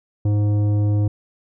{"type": "tone with tanh clipping", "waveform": "triangle", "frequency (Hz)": 103.83, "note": "G#2", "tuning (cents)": 0, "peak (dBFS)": -17, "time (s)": [0.25, 1.08], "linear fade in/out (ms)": 5, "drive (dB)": 15, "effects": []}